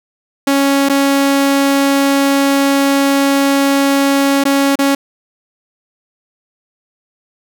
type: tone with dropouts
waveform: sawtooth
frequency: 277.2 Hz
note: C#4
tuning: in tune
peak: -6 dBFS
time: 0.47-4.95 s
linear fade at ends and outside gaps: 5 ms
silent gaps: 0.888-0.896 / 4.439-4.452 / 4.756-4.789 s
effects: none